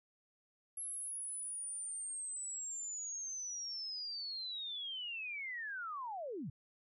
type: linear sweep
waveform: sine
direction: down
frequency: 11140 to 110.5 Hz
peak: -40 dBFS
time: 0.77-6.5 s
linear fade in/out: 5 ms
effects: none